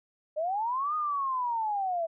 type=linear two-way sweep; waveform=sine; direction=up then down; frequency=592 to 1244.5 to 645 Hz; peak=-27 dBFS; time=0.36-2.07 s; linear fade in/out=20 ms; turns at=0.95 s; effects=none